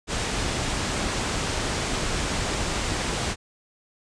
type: low-pass noise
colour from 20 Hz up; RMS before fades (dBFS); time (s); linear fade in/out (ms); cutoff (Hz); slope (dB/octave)
pink; -27; 0.07-3.36; 50; 8900; 48
effects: none